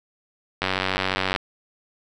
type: click train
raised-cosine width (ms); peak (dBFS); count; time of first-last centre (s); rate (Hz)
0.3; -6; 71; 0.62-1.362; 94.4
effects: none